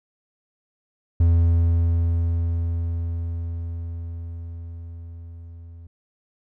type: tone with level ramp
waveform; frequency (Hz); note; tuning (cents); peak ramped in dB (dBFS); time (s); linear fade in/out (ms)
triangle; 84.2; E2; +37; -11 to -37; 1.2-5.87; 5
effects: none